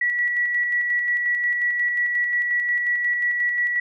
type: tone with tremolo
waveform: sine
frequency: 1940 Hz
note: B6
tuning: 31 cents flat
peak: -18 dBFS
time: 0.01-3.8 s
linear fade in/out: 5 ms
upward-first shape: square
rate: 5.6 Hz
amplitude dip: 30%
effects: none